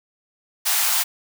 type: high-pass noise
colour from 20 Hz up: white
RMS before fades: -20 dBFS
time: 0.65-1.04 s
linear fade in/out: 20 ms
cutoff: 660 Hz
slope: 48 dB/octave
effects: none